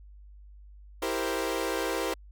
sawtooth chord, C dominant seventh, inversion first, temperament equal, 329.6 / 392 / 466.2 / 523.3 Hz, E4 / G4 / Bb4 / C5, 0 / 0 / 0 / 0 cents, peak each -30 dBFS, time 1.02-2.14 s, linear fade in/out 5 ms, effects added 50 Hz sine -47 dBFS peak until 2.31 s

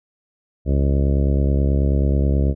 harmonic tone, 69.3 Hz, C#2, in tune, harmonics 1 / 2 / 3 / 4 / 5 / 6 / 7 / 8 / 9, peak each -16 / -22 / -26 / -28 / -30 / -32 / -33 / -34 / -35 dBFS, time 0.65-2.55 s, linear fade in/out 50 ms, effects none

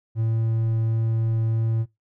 triangle tone, 112.7 Hz, A2, 42 cents sharp, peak -18 dBFS, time 0.15-1.86 s, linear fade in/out 50 ms, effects noise-tail reverb RT60 0.2 s tail -22 dB re dry

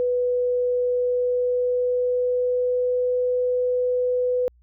sine tone with pitch glide, 493.9 to 497.9 Hz, B4 to B4, 0 to +14 cents, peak -19 dBFS, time 0-4.48 s, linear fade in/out 0 ms, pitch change +14 cents, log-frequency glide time 0.9-3.18 s, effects added 60 Hz sine -53 dBFS peak until 4.62 s

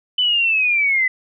sine linear sweep, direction down, 3027 to 2000 Hz, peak -14 dBFS, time 0.18-1.08 s, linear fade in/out 5 ms, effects none

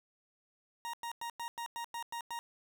40% pulse tone bursts, 936 Hz, A#5, 7 cents sharp, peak -37 dBFS, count 9, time 0.85-2.39 s, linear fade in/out 0 ms, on 84 ms, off 98 ms, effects none

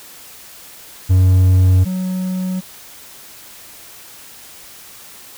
triangle tone pair in turn, 92.5 / 185 Hz, F#2 / F#3, 0 / 0 cents, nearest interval octave, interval 1200 cents, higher second, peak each -6 / -16 dBFS, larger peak first, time 1.09-1.85 / 1.85-2.61 s, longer neither, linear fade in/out 20 ms, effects white hiss -39 dBFS RMS until 5.37 s

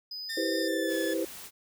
triangle tone, 4996 Hz, D#8, 6 cents sharp, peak -35 dBFS, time 0.11-0.68 s, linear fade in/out 5 ms
sawtooth tone with pitch glide, 1807 to 1722.4 Hz, A6 to A6, +46 to -37 cents, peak -31 dBFS, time 0.29-1.14 s, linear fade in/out 10 ms, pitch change -83 cents, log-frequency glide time 0.58-0.96 s
sine chord, C major seventh, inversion first, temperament just, 327 / 392.4 / 490.5 / 523.3 Hz, E4 / G4 / B4 / C5, -14 / +2 / -12 / 0 cents, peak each -31 / -34 / -35 / -33 dBFS, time 0.37-1.25 s, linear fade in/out 5 ms
white noise, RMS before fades -44 dBFS, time 0.87-1.51 s, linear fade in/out 50 ms
effects none

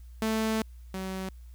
sawtooth tone pair in turn, 220.4 / 189.17 Hz, A3 / F#3, +3 / +39 cents, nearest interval minor third, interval 264 cents, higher first, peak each -22 / -29 dBFS, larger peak first, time 0.22-0.62 / 0.94-1.29 s, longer first, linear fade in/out 2 ms, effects added 60 Hz sine -44 dBFS peak until 1.54 s + white hiss -67 dBFS RMS until 1.54 s

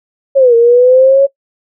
sine linear two-way sweep, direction down then up, 557 to 460.3 to 557 Hz, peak -3 dBFS, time 0.35-1.27 s, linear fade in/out 20 ms, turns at 0.55 s, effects noise-tail reverb RT60 0.1 s tail -20 dB re dry

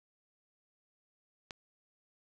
click, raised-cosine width 0.2 ms, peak -24 dBFS, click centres 1.508 s, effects none

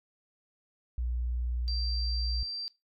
sine tone with pitch glide, 60.3 to 59.64 Hz, B1 to A#1, -41 to +40 cents, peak -29 dBFS, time 0.98-2.43 s, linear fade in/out 0 ms, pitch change -19 cents, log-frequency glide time 1.51-2.08 s
sine tone, 4699 Hz, D8, in tune, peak -34 dBFS, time 1.68-2.68 s, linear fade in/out 0 ms
effects noise-tail reverb RT60 0.2 s tail -19 dB re dry

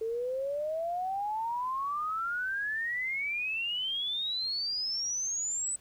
sine exponential sweep, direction up, 440 to 8100 Hz, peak -30 dBFS, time 0.01-5.76 s, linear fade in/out 5 ms, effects pink hiss -61 dBFS RMS until 5.8 s

